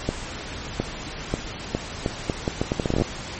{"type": "accelerating click train", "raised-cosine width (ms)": 2, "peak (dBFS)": -8, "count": 18, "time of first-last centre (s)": [0.09, 3.02], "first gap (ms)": 710, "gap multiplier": 0.76, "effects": ["pink hiss -34 dBFS RMS until 3.39 s", "MP3 32 kbps"]}